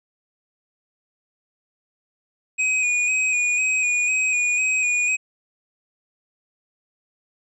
square tone with vibrato, 2489 Hz, D#7, in tune, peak -19 dBFS, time 2.58-5.17 s, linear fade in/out 20 ms, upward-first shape square, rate 2 Hz, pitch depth 26 cents each way, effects resampled to 24000 Hz

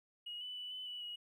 triangle tone with pitch steps, 2891 / 2987 / 2969 / 3015 / 2956 / 2904 Hz, F#7 / F#7 / F#7 / F#7 / F#7 / F#7, -41 / +16 / +5 / +32 / -2 / -33 cents, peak -39 dBFS, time 0.26-1.16 s, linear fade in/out 10 ms, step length 150 ms, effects tanh soft clip ceiling -40 dBFS

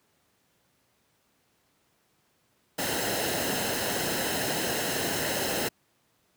pink noise with comb filter, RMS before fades -29 dBFS, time 2.78-5.69 s, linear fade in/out 10 ms, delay 0.86 ms, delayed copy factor -0.6, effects pink hiss -69 dBFS RMS until 6.36 s + high-pass 100 Hz 12 dB/octave

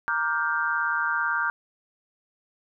sine chord, G minor seventh, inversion first, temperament equal with one note detuned, 932.3 / 1174.7 / 1409.9 / 1568 Hz, Bb5 / D6 / F6 / G6, 0 / 0 / +16 / 0 cents, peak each -31 / -30 / -27 / -27 dBFS, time 0.08-1.5 s, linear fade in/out 0 ms, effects none

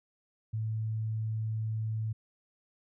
sine tone, 110 Hz, A2, in tune, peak -30 dBFS, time 0.53-2.13 s, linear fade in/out 10 ms, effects none

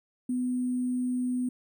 sine tone with sample-and-hold, 250.1 Hz, B3, 22 cents sharp, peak -26 dBFS, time 0.29-1.49 s, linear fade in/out 5 ms, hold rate 8820 Hz, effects none

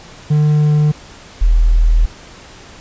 triangle / sine tone pair in turn, 150.2 / 40.13 Hz, D3 / E1, +39 / -46 cents, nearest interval octave + major seventh, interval 2285 cents, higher first, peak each -7 dBFS, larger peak neither, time 0.3-0.92 / 1.41-2.06 s, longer second, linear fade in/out 10 ms, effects pink hiss -38 dBFS RMS until 2.8 s + resampled to 16000 Hz

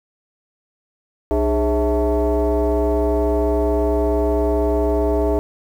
sine tone with frequency modulation, 174.6 Hz, F3, in tune, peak -14 dBFS, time 1.31-5.39 s, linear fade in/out 0 ms, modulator 238 Hz, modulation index 2.3, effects tanh soft clip ceiling -10 dBFS + 8-bit

